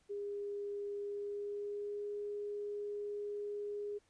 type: tone with pitch glide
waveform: sine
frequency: 406.6 to 412 Hz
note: G#4 to G#4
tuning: -37 to -14 cents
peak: -38 dBFS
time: 0.09-3.99 s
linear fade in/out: 20 ms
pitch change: +23 cents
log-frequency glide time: 0.99-2.1 s
effects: pink hiss -73 dBFS RMS until 4.09 s + resampled to 22050 Hz